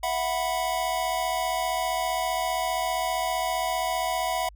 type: chord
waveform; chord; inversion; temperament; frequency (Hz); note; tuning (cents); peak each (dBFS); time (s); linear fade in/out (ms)
square; E suspended second; none; equal with one note detuned; 659.3 / 734.5 / 987.8; E5 / F#5 / B5; 0 / -13 / 0; -31 / -29 / -31; 0.03-4.49; 5
effects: added 50 Hz sine -46 dBFS peak until 4.55 s